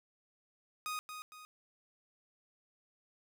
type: tone with echo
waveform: sawtooth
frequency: 1244.5 Hz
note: D#6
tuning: in tune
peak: -33 dBFS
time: 0.86-0.99 s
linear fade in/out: 0 ms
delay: 230 ms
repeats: 2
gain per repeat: -7 dB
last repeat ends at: 1.45 s
effects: none